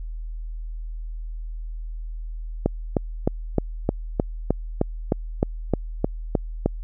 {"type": "click train", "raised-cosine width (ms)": 2, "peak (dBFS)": -5, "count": 14, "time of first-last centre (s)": [2.66, 6.66], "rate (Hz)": 3.25, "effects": ["added 40 Hz sine -29 dBFS peak until 6.83 s"]}